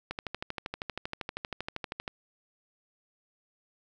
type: click train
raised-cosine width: 0.3 ms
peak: -18 dBFS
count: 26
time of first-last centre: 0.11-2.079 s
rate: 12.7 Hz
effects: none